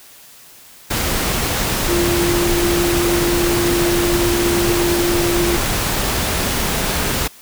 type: tone in noise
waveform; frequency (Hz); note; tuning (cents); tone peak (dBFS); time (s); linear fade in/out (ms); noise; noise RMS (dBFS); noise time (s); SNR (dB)
sine; 346.4; F4; -14; -16; 1.88-5.57; 10; pink; -19; 0.9-7.28; 0
effects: white hiss -43 dBFS RMS until 7.41 s